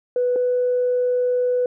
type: tone pair in turn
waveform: sine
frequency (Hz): 493.9 / 496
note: B4 / B4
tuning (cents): 0 / +7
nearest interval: unison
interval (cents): 7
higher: second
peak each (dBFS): -16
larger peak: neither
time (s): 0.16-0.36 / 0.36-1.66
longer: second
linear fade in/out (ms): 2
effects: tanh soft clip ceiling -12 dBFS